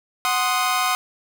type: chord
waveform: sawtooth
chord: C diminished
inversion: second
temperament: equal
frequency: 740 / 1046.5 / 1244.5 Hz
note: Gb5 / C6 / Eb6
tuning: 0 / 0 / 0 cents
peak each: -20 / -20 / -19 dBFS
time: 0.25-0.95 s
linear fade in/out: 0 ms
effects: none